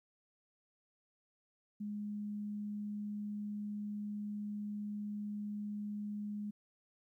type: tone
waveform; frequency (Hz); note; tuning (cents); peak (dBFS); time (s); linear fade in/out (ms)
sine; 207.7; G#3; 0; -38; 1.8-6.51; 10
effects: 13-bit